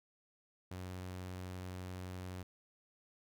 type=tone; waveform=sawtooth; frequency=91.7 Hz; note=F#2; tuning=15 cents flat; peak=-39 dBFS; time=0.71-2.43 s; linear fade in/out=5 ms; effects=none